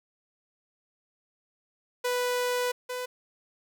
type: tone pair in turn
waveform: sawtooth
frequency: 493.9 / 499.6 Hz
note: B4 / B4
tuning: 0 / +20 cents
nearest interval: unison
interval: 20 cents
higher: second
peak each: -22 / -28 dBFS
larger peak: first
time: 2.04-2.72 / 2.89-3.06 s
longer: first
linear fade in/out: 10 ms
effects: none